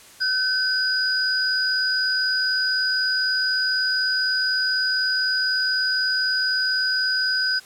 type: tone pair together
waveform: sine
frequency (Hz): 1523 / 4928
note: F#6 / D#8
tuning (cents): +50 / -17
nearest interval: octave + minor sixth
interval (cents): 2033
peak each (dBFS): -22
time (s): 0.2-7.6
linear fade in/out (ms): 20
effects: white hiss -47 dBFS RMS until 7.65 s + low-pass 11000 Hz 12 dB/octave